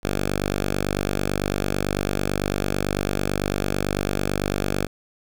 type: tone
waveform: 5% pulse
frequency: 49 Hz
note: G1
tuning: in tune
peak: -11 dBFS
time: 0.03-4.87 s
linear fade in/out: 10 ms
effects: none